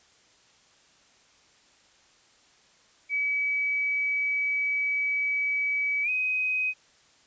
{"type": "tone with pitch glide", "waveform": "sine", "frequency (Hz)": [2282, 2517], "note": ["C#7", "D#7"], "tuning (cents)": [50, 19], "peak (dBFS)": -24, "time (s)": [3.09, 6.74], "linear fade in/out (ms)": 50, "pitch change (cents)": 169, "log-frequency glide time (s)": [6.03, 6.1], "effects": ["white hiss -60 dBFS RMS until 7.26 s", "resampled to 16000 Hz"]}